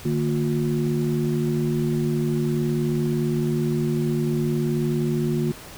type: tone cluster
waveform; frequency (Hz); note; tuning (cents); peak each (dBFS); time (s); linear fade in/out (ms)
sine; 150 / 229.5 / 357; D3 / A#3 / F4; +37 / -27 / +38; -23 / -25 / -26; 0.05-5.52; 5
effects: pink hiss -41 dBFS RMS until 5.77 s